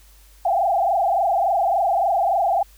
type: tone with frequency modulation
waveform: sine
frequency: 737 Hz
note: F#5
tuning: 7 cents flat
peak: -16 dBFS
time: 0.45-2.63 s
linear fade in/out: 5 ms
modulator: 23.5 Hz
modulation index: 3.1
effects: added 50 Hz sine -48 dBFS peak until 2.77 s + white hiss -54 dBFS RMS until 2.77 s